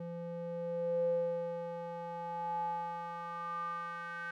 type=tone with band-pass filter sweep; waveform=square; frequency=170.8 Hz; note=F3; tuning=38 cents flat; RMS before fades=-38 dBFS; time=0-4.31 s; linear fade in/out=5 ms; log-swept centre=360 to 1500 Hz; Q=7.9; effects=none